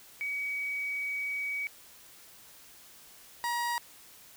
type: tone pair in turn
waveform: sine / 30% pulse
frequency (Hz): 2265 / 952.3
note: C#7 / A#5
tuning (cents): +37 / +37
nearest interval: octave + minor third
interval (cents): 1500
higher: first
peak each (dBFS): -31 / -27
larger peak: second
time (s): 0.21-1.67 / 3.44-3.78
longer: first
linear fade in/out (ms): 0
effects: white hiss -54 dBFS RMS until 4.36 s